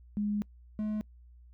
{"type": "tone pair in turn", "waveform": ["sine", "triangle"], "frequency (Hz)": [207.2, 213.1], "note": ["G#3", "G#3"], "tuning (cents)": [-4, 45], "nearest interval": "unison", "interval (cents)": 49, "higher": "second", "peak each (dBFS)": -28, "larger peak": "neither", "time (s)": [[0.17, 0.42], [0.79, 1.01]], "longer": "first", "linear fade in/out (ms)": 0, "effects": ["noise-tail reverb RT60 0.1 s tail -25 dB re dry", "added 60 Hz sine -52 dBFS peak until 1.53 s"]}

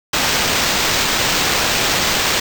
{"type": "noise with sample-and-hold", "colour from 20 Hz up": "violet", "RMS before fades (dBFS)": -17, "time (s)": [0.13, 2.4], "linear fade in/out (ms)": 5, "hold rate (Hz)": 11025, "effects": []}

